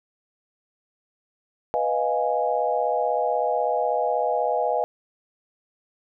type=chord; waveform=sine; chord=F half-diminished seventh; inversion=second; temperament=equal; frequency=493.9 / 622.3 / 698.5 / 830.6 Hz; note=Cb5 / Eb5 / F5 / Ab5; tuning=0 / 0 / 0 / 0 cents; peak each=-26 dBFS; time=1.74-4.84 s; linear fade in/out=0 ms; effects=none